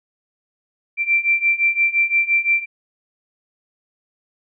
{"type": "beating tone pair", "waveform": "sine", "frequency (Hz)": [2349, 2354.8], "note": ["D7", "D7"], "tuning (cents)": [0, 4], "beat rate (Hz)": 5.8, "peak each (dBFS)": [-19, -17], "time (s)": [0.97, 2.66], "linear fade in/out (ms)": 50, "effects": []}